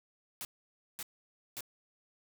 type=noise bursts; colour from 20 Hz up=white; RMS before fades=-41 dBFS; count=3; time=0.41-1.607 s; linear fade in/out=0 ms; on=39 ms; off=540 ms; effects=none